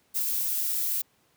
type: noise with ADSR envelope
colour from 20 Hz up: violet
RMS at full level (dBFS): -26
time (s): 0.14-1.02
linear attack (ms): 28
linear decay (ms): 31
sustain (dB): -2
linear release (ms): 8
effects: pink hiss -66 dBFS RMS until 1.36 s + high-pass 100 Hz 12 dB/octave